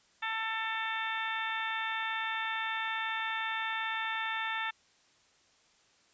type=harmonic tone; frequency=445.3 Hz; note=A4; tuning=21 cents sharp; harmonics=2 / 3 / 4 / 5 / 6 / 7 / 8; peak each=-38 / -39 / -36 / -41 / -42 / -51 / -42 dBFS; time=0.22-4.71 s; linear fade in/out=10 ms; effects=white hiss -66 dBFS RMS until 6.13 s + resampled to 16000 Hz